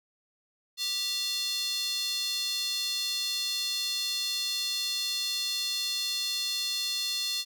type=tone with high-pass filter; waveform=square; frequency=392 Hz; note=G4; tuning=in tune; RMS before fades=-31 dBFS; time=0.77-7.45 s; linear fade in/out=50 ms; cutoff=4000 Hz; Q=4.9; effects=none